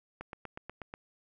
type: click train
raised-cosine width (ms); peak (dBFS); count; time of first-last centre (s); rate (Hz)
0.5; -26; 7; 0.21-0.939; 8.23
effects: none